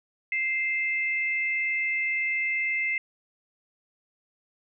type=tone pair together; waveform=sine; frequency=2093 / 2621 Hz; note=C7 / E7; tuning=0 / -11 cents; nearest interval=major third; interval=389 cents; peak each=-25 / -32 dBFS; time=0.32-2.98 s; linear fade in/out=2 ms; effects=none